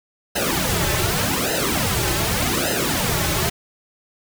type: noise with flanger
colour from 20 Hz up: pink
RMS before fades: -21 dBFS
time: 0.35-3.5 s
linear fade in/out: 10 ms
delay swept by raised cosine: 0.87 to 4.27 ms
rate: 0.85 Hz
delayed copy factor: -1
effects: none